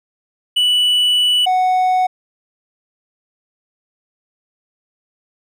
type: tone pair in turn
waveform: triangle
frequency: 2960 / 740 Hz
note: F#7 / F#5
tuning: 0 / 0 cents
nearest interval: 2 octaves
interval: 2400 cents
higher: first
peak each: -10 / -10 dBFS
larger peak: neither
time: 0.56-1.46 / 1.46-2.07 s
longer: first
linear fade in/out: 10 ms
effects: none